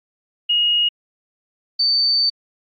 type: tone pair in turn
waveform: sine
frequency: 2875 / 4564 Hz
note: F7 / C#8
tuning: +50 / +50 cents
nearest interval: minor sixth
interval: 800 cents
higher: second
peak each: -14 dBFS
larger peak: neither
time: 0.49-0.89 / 1.79-2.3 s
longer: second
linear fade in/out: 10 ms
effects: AAC 48 kbps